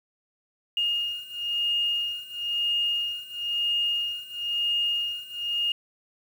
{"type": "beating tone pair", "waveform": "sine", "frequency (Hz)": [2842, 2843], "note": ["F7", "F7"], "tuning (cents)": [30, 30], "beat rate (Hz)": 1, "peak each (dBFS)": [-27, -29], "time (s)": [0.77, 5.72], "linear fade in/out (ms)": 2, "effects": ["8-bit"]}